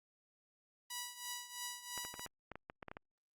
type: tone with tremolo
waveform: 5% pulse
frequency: 976 Hz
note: B5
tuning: 21 cents flat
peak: -28 dBFS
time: 0.9-2.26 s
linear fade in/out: 5 ms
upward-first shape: triangle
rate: 3 Hz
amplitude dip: 80%
type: clicks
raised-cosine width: 0.5 ms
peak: -31 dBFS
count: 12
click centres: 1.977 / 2.05 / 2.141 / 2.195 / 2.263 / 2.517 / 2.556 / 2.699 / 2.828 / 2.883 / 2.915 / 2.969 s
effects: Opus 32 kbps